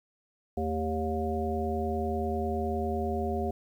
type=harmonic tone with a mistuned harmonic; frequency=79.1 Hz; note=D#2; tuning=29 cents sharp; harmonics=1 / 3 / 5 / 7 / 9; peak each=-33 / -34 / -33 / -39 / -34 dBFS; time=0.57-3.51 s; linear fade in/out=5 ms; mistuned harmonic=3; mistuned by=-73 cents; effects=10-bit